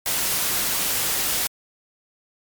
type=noise; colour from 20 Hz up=white; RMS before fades=-23 dBFS; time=0.06-1.47 s; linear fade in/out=0 ms; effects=MP3 96 kbps